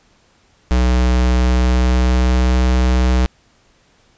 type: tone with pitch glide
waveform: square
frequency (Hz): 62 to 62.72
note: B1 to B1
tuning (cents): +7 to +27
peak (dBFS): -12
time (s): 0.71-3.26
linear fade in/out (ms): 0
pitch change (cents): +20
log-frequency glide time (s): 1.32-2.67
effects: pink hiss -55 dBFS RMS until 4.17 s + resampled to 16000 Hz

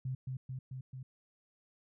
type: tone with echo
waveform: sine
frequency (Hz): 130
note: C3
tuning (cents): -11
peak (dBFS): -34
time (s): 0.05-0.15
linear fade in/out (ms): 5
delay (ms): 220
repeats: 4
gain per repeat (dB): -2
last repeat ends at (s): 1.03
effects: none

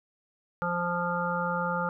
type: harmonic tone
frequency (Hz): 174.61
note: F3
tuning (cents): 0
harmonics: 1 / 3 / 5 / 7 / 8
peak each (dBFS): -33 / -33 / -33 / -33 / -33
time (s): 0.62-1.89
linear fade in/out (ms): 0
effects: none

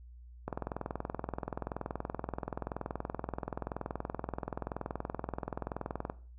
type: click train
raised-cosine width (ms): 1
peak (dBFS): -21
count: 119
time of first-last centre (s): 0.48-6.099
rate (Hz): 21
effects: noise-tail reverb RT60 0.4 s tail -17 dB re dry + added 60 Hz sine -49 dBFS peak until 6.38 s

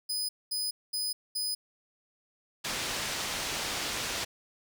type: tone bursts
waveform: sawtooth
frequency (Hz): 5000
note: D#8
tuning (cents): +8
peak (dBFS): -27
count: 4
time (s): 0.09-1.55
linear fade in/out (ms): 10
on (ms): 200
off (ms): 220
type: low-pass noise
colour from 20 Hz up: white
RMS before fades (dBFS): -34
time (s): 2.64-4.25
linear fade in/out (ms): 10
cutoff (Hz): 5700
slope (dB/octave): 12
effects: none

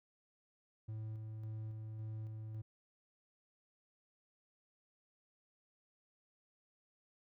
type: tone with tremolo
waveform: triangle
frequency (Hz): 109.3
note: A2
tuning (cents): -11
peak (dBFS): -39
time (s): 0.88-2.62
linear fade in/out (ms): 10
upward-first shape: square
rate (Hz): 1.8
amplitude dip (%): 25
effects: none

